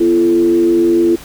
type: tone with frequency modulation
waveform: sine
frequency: 340 Hz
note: F4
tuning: 46 cents flat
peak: -8 dBFS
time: 0-1.16 s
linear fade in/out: 10 ms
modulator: 93.4 Hz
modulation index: 0.53
effects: pink hiss -35 dBFS RMS until 1.24 s